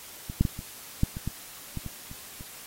clicks, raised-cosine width 5 ms, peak -22 / -8 / -13 / -23 / -9 / -22 / -17 / -20 / -23 / -30 / -29 dBFS, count 11, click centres 0.299 / 0.41 / 0.452 / 0.591 / 1.034 / 1.169 / 1.276 / 1.773 / 1.863 / 2.114 / 2.409 s, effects white hiss -45 dBFS RMS until 2.66 s + AAC 48 kbps

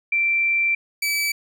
sine / sawtooth tone pair in turn, 2349 / 2302 Hz, D7 / D7, 0 / -35 cents, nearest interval unison, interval 35 cents, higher first, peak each -17 dBFS, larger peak neither, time 0.12-0.75 / 1.02-1.32 s, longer first, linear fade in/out 5 ms, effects none

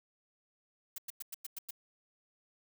blue noise bursts, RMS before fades -41 dBFS, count 7, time 0.96-1.708 s, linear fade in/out 5 ms, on 22 ms, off 99 ms, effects none

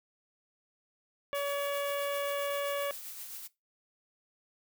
harmonic tone, 567 Hz, C#5, 39 cents sharp, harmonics 1 / 2 / 3 / 4 / 5 / 6, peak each -32 / -38 / -42 / -44 / -46 / -48 dBFS, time 1.33-2.91 s, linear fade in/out 0 ms
blue noise with tremolo, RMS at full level -42 dBFS, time 1.34-3.48 s, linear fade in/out 20 ms, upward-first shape triangle, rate 7.6 Hz, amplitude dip 40%
effects noise-tail reverb RT60 0.2 s tail -19 dB re dry

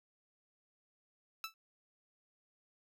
15% pulse tone with exponential decay, 1318.5 Hz, E6, in tune, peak -29 dBFS, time 1.44-1.54 s, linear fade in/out 1 ms, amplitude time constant 21 ms, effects none

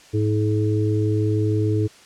harmonic tone, 106.5 Hz, G#2, 44 cents sharp, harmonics 1 / 3 / 4, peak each -19 / -24 / -25 dBFS, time 0.13-1.88 s, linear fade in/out 20 ms, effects white hiss -48 dBFS RMS until 2.05 s + low-pass 7000 Hz 12 dB/octave

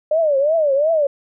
sine tone with vibrato, 597 Hz, D5, 28 cents sharp, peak -13 dBFS, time 0.11-1.07 s, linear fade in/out 5 ms, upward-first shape triangle, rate 2.8 Hz, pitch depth 210 cents each way, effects none

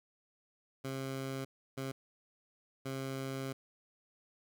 15% pulse tone bursts at uneven times, 134.1 Hz, C3, 43 cents sharp, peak -31 dBFS, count 3, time 0.84-1.45 / 1.77-1.92 / 2.85-3.53 s, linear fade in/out 10 ms, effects none

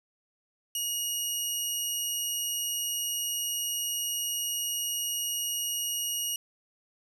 15% pulse tone, 2880 Hz, F#7, 47 cents flat, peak -22 dBFS, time 0.75-6.36 s, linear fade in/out 2 ms, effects none

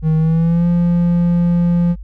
triangle tone with pitch glide, 157.9 to 173.19 Hz, D#3 to F3, +26 to -14 cents, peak -9 dBFS, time 0.02-1.96 s, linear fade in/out 50 ms, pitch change +160 cents, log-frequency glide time 0.17-0.67 s, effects added 50 Hz sine -28 dBFS peak until 2.03 s

